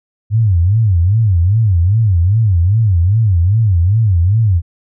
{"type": "tone with vibrato", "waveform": "sine", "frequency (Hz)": 98, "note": "G2", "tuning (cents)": 0, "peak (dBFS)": -8, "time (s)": [0.3, 4.62], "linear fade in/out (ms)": 50, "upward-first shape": "sine", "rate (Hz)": 2.5, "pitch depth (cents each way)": 270, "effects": []}